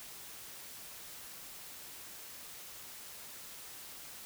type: silence
effects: white hiss -49 dBFS RMS until 4.25 s